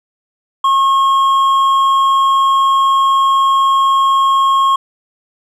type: tone with hard clipping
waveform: triangle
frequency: 1084 Hz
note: C#6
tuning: 39 cents flat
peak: -10 dBFS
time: 0.64-4.76 s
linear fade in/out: 5 ms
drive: 8 dB
effects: none